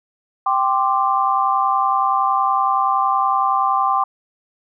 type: chord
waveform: sine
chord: G suspended fourth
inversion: none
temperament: just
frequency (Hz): 784 / 1045.3 / 1176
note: G5 / C6 / D6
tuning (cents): 0 / -2 / +2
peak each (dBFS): -19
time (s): 0.46-4.04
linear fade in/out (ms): 5
effects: none